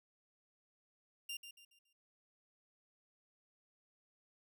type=tone with echo; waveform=sawtooth; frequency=2793 Hz; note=F7; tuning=1 cent flat; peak=-38 dBFS; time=1.29-1.37 s; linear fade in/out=5 ms; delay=140 ms; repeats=4; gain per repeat=-9 dB; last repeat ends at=1.93 s; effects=none